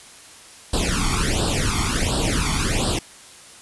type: noise with flanger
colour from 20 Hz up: pink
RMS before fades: -21 dBFS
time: 0.73-2.99 s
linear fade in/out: 5 ms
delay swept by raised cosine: 0.23 to 0.91 ms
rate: 1.4 Hz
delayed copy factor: +1
effects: white hiss -44 dBFS RMS until 3.61 s + resampled to 24000 Hz